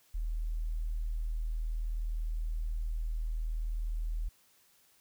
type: tone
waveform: sine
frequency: 39.72 Hz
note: D#1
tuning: 37 cents sharp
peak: -31 dBFS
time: 0.14-4.29 s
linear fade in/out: 10 ms
effects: white hiss -66 dBFS RMS until 5 s